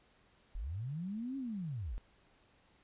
sine linear two-way sweep, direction up then down, 34.53 to 277.2 to 34.53 Hz, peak -37 dBFS, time 0.55-1.98 s, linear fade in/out 0 ms, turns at 1.37 s, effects pink hiss -68 dBFS RMS until 2.83 s + resampled to 8000 Hz

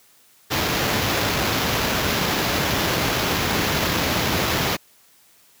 pink noise with sample-and-hold, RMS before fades -21 dBFS, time 0.5-4.77 s, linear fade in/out 20 ms, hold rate 8820 Hz, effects white hiss -55 dBFS RMS until 5.6 s + high-pass 80 Hz 12 dB/octave

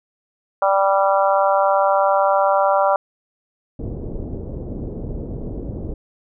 harmonic tone, 195.5 Hz, G3, 4 cents flat, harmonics 3 / 4 / 5 / 6 / 7, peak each -17 / -19 / -21 / -23 / -24 dBFS, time 0.62-2.96 s, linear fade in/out 2 ms
pink low-pass noise, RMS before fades -28 dBFS, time 3.79-5.94 s, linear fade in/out 5 ms, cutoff 500 Hz, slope 24 dB/octave
effects none

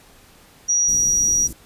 sine tone, 5770 Hz, F#8, 44 cents flat, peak -15 dBFS, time 0.68-1.48 s, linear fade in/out 20 ms
pink band-stop noise, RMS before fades -33 dBFS, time 0.88-1.53 s, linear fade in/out 5 ms, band 370 to 6300 Hz, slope 24 dB/octave
effects pink hiss -50 dBFS RMS until 1.65 s + resampled to 32000 Hz

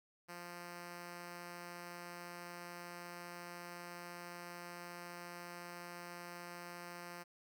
5% pulse tone, 174.61 Hz, F3, in tune, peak -36 dBFS, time 0.28-7.24 s, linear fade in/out 20 ms, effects none

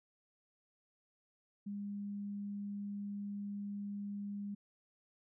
sine tone, 202.7 Hz, G#3, 42 cents flat, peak -39 dBFS, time 1.66-4.55 s, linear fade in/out 10 ms, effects none

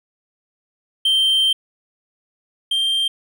triangle tone pair in turn, 3136 / 3169 Hz, G7 / G7, 0 / +18 cents, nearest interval unison, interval 18 cents, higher second, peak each -12 / -15 dBFS, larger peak first, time 1.05-1.53 / 2.71-3.08 s, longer first, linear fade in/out 5 ms, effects none

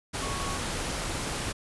sine tone in noise, 1108.7 Hz, C#6, in tune, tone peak -36 dBFS, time 0.21-0.58 s, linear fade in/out 20 ms, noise pink, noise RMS -32 dBFS, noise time 0.13-1.53 s, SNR -7 dB, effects resampled to 24000 Hz

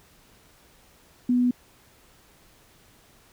sine tone, 246.6 Hz, B3, 2 cents flat, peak -18 dBFS, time 1.29-1.51 s, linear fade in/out 5 ms, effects pink hiss -57 dBFS RMS until 3.32 s

